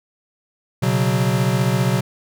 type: chord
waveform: square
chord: B suspended second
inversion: none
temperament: equal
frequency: 123.47 / 138.59 / 185 Hz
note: B2 / C#3 / F#3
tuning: 0 / 0 / 0 cents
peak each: -20 / -22 / -22 dBFS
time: 0.82-2.01 s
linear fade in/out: 10 ms
effects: none